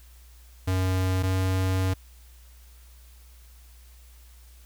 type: tone pair in turn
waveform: square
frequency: 93.2 / 93.85 Hz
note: F#2 / F#2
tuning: +13 / +25 cents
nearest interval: unison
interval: 12 cents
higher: second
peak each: -23 / -23 dBFS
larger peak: neither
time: 0.67-1.23 / 1.23-1.94 s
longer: second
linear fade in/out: 10 ms
effects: added 60 Hz sine -48 dBFS peak until 4.65 s + white hiss -58 dBFS RMS until 4.65 s